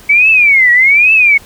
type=tone with vibrato; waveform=sine; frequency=2251 Hz; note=C#7; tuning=26 cents sharp; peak=-4 dBFS; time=0.09-1.38 s; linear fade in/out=10 ms; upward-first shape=triangle; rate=1.2 Hz; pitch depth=290 cents each way; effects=pink hiss -38 dBFS RMS until 1.45 s